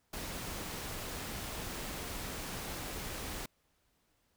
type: noise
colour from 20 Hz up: pink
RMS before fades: -41 dBFS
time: 0.13-3.46 s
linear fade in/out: 5 ms
effects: pink hiss -75 dBFS RMS until 4.36 s